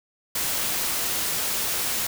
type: noise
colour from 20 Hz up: white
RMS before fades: -26 dBFS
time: 0.35-2.07 s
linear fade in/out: 5 ms
effects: none